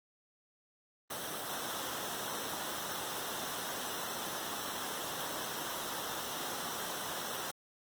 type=noise with comb filter; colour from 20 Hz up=pink; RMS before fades=-39 dBFS; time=1.1-7.51 s; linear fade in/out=5 ms; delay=0.43 ms; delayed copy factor=-0.6; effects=high-pass 150 Hz 12 dB/octave + Opus 24 kbps